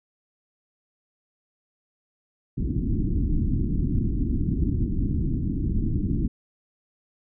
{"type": "low-pass noise", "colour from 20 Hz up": "pink", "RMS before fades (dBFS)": -24, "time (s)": [2.57, 6.28], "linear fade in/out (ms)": 10, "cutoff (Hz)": 320, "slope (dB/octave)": 48, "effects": []}